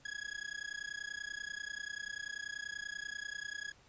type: tone with amplitude modulation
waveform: 40% pulse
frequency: 1670 Hz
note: G#6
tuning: 9 cents sharp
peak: -36 dBFS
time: 0.05-3.72 s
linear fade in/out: 5 ms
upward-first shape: sine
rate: 30.3 Hz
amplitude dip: 95%
effects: pink hiss -64 dBFS RMS until 3.88 s + resampled to 16000 Hz